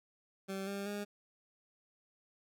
20% pulse tone with pitch steps, 193.5 / 199.05 / 204.8 Hz, G3 / G3 / G#3, -22 / +27 / -24 cents, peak -33 dBFS, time 0.48-1.05 s, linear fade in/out 20 ms, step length 190 ms, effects none

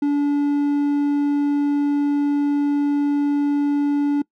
triangle tone, 288 Hz, D4, 34 cents flat, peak -14 dBFS, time 0.02-4.22 s, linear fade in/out 5 ms, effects noise-tail reverb RT60 0.1 s tail -23 dB re dry

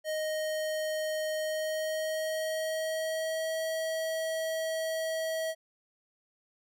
square tone with pitch glide, 622.3 to 642.8 Hz, D#5 to E5, 0 to -44 cents, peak -31 dBFS, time 0.04-5.55 s, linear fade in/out 50 ms, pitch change +56 cents, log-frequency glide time 1.37-3.61 s, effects none

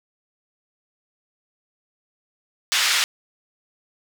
white band-pass noise, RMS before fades -20 dBFS, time 2.72-3.04 s, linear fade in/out 0 ms, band 1500 to 4500 Hz, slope 12 dB/octave, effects none

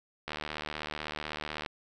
click train, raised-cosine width 0.3 ms, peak -19 dBFS, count 106, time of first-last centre 0.28-1.662 s, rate 76 Hz, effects none

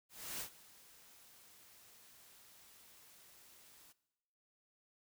white noise with ADSR envelope, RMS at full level -42 dBFS, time 0.09-3.93 s, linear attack 310 ms, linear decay 92 ms, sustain -20 dB, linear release 17 ms, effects noise-tail reverb RT60 1.0 s tail -19 dB re dry

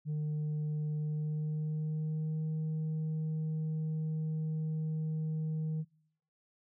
sine tone with pitch glide, 151.6 to 156.86 Hz, D#3 to D#3, -45 to +14 cents, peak -29 dBFS, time 0.05-5.85 s, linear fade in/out 50 ms, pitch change +59 cents, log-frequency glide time 0.99-2.44 s, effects noise-tail reverb RT60 0.7 s tail -25 dB re dry + tanh soft clip ceiling -31 dBFS

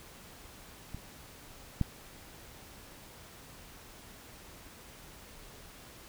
clicks, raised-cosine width 5 ms, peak -28 / -15 dBFS, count 2, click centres 0.946 / 1.813 s, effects pink hiss -52 dBFS RMS until 6.08 s

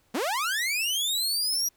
sawtooth linear sweep, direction up, 197.3 to 5800 Hz, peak -22 dBFS, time 0.14-1.69 s, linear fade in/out 10 ms, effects pink hiss -66 dBFS RMS until 1.76 s

